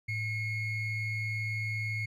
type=ring-modulated tone; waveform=triangle; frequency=1139 Hz; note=C#6; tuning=47 cents sharp; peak=-26 dBFS; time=0.08-2.06 s; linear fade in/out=10 ms; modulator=1030 Hz; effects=none